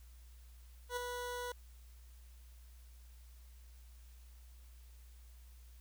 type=tone with ADSR envelope; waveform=20% pulse; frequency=490 Hz; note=B4; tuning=14 cents flat; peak=-30 dBFS; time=0.89-1.52 s; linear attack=77 ms; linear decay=10 ms; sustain=-5 dB; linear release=3 ms; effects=added 60 Hz sine -54 dBFS peak until 5.8 s + white hiss -68 dBFS RMS until 5.8 s